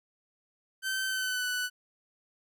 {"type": "tone with pitch glide", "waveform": "sawtooth", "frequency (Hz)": [1543, 1489.6], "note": ["G6", "F#6"], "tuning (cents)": [-28, 11], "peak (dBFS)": -26, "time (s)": [0.82, 1.7], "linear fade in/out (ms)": 50, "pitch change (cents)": -61, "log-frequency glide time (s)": [1.07, 1.46], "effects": []}